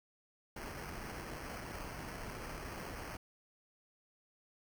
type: noise with sample-and-hold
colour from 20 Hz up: pink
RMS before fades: -45 dBFS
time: 0.56-3.17 s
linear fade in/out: 5 ms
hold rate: 3675 Hz
effects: none